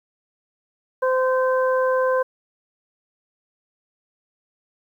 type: harmonic tone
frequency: 516 Hz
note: C5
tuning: 24 cents flat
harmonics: 1 / 2 / 3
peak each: -18 / -24 / -28 dBFS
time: 1.02-2.23 s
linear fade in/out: 10 ms
effects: 9-bit